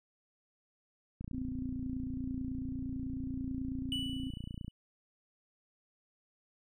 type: click train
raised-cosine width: 5 ms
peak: -29 dBFS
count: 102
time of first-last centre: 1.21-4.681 s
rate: 29.1 Hz
type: tone with pitch glide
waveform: sine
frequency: 257.7 to 263 Hz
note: C4 to C4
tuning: -26 to +9 cents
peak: -37 dBFS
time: 1.33-4.3 s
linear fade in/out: 5 ms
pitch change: +35 cents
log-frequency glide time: 1.59-3.26 s
type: tone with exponential decay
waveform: triangle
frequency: 2960 Hz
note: F#7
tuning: in tune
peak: -31 dBFS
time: 3.92-4.71 s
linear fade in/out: 1 ms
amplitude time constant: 170 ms
effects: none